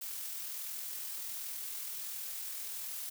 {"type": "noise with amplitude modulation", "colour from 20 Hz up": "blue", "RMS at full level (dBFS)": -40, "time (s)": [0.01, 3.1], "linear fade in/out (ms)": 10, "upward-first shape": "sine", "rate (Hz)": 41.4, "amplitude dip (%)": 25, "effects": []}